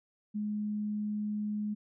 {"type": "tone", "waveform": "sine", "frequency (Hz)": 209.9, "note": "G#3", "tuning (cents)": 19, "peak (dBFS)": -31, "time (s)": [0.34, 1.75], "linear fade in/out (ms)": 20, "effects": []}